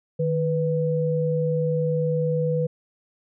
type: tone pair together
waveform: sine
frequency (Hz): 154.85 / 493.9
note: D#3 / B4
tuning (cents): -8 / 0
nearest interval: octave + minor sixth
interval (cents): 2008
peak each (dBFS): -23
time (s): 0.19-2.67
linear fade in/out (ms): 10
effects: none